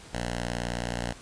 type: tone with notch filter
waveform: 5% pulse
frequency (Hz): 59.4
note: A#1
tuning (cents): +33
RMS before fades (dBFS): -32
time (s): 0.13-1.13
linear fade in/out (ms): 10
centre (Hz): 370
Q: 1.3
effects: pink hiss -48 dBFS RMS until 1.21 s + resampled to 22050 Hz